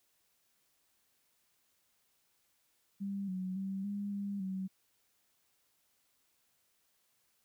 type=tone with pitch steps; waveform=sine; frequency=198.1 / 185.6 / 193.3 / 202.5 / 200.5 / 189.5 Hz; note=G3 / F#3 / G3 / G#3 / G3 / F#3; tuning=+18 / +6 / -24 / -43 / +39 / +42 cents; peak=-35 dBFS; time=3-4.68 s; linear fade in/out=20 ms; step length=280 ms; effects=white hiss -75 dBFS RMS until 7.44 s